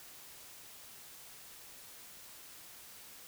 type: silence
effects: white hiss -53 dBFS RMS until 3.27 s